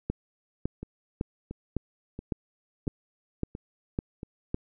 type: two click trains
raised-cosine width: 3 ms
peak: -15 / -24 dBFS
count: 9 / 6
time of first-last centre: 0.1-4.544 / 0.83-4.231 s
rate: 1.8 / 1.47 Hz
effects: none